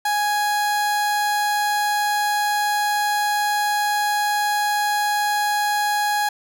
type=tone; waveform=30% pulse; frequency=830.6 Hz; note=G#5; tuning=in tune; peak=-16 dBFS; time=0.05-6.29 s; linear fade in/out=5 ms; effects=none